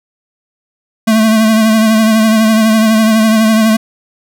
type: tone with vibrato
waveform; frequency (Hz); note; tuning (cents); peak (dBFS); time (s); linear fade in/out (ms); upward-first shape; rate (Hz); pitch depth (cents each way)
square; 220; A3; 0; -7; 1.07-3.77; 10; triangle; 12; 44
effects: none